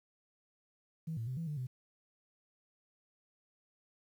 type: tone with pitch steps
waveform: sine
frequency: 161.1 / 113.8 / 128.8 / 165.3 / 149.1 / 127.2 Hz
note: E3 / A#2 / C3 / E3 / D3 / C3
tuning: -39 / -41 / -27 / +5 / +27 / -48 cents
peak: -35 dBFS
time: 1.07-1.67 s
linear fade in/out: 10 ms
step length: 100 ms
effects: tanh soft clip ceiling -31 dBFS + 11-bit